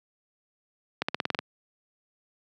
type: accelerating click train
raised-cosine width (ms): 0.3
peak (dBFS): -10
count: 8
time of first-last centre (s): 1.02-1.39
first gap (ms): 65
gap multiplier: 0.93
effects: high-pass 150 Hz 12 dB/octave